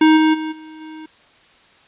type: tone with level steps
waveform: square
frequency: 313.5 Hz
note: D#4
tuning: 13 cents sharp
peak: -9 / -12 / -23 / -36 / -33 dBFS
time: 0.01-1.06 s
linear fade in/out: 5 ms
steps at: 0.16 / 0.33 / 0.51 / 0.8 s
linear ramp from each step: 20 ms
effects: white hiss -51 dBFS RMS until 1.87 s + resampled to 8000 Hz